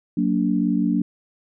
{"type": "chord", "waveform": "sine", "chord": "Gb augmented", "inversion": "none", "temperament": "just", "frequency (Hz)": [185, 231.2, 289.1], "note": ["Gb3", "Bb3", "D4"], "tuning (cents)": [0, -14, -27], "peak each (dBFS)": -22, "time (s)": [0.17, 1.02], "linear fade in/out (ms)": 5, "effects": []}